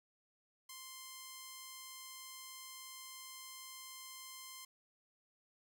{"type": "tone", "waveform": "5% pulse", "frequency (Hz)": 1046.5, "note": "C6", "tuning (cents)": 0, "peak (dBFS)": -37, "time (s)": [0.69, 4.65], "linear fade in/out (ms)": 5, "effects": []}